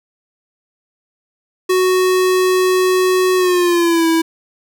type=tone with pitch glide; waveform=square; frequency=370 to 327.7 Hz; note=F#4 to E4; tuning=0 to -10 cents; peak=-12 dBFS; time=1.69-4.22 s; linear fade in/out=10 ms; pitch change=-210 cents; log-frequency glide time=3.36-4.07 s; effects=none